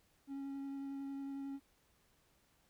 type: tone with vibrato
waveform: triangle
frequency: 275.5 Hz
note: C#4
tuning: 11 cents flat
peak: -39 dBFS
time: 0.27-1.6 s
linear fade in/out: 50 ms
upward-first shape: sine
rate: 11 Hz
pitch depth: 10 cents each way
effects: pink hiss -73 dBFS RMS until 2.69 s